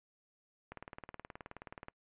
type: click train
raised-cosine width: 0.5 ms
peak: -30 dBFS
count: 23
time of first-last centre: 0.72-1.884 s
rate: 18.9 Hz
effects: noise-tail reverb RT60 0.1 s tail -25 dB re dry + resampled to 8000 Hz